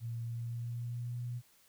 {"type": "tone with pitch glide", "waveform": "sine", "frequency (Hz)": [116.54, 121.49], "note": ["A#2", "B2"], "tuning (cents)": [0, -28], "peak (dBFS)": -36, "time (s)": [0, 1.42], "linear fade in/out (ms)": 50, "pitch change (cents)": 72, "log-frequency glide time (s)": [0.26, 1.21], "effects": ["white hiss -66 dBFS RMS until 1.68 s"]}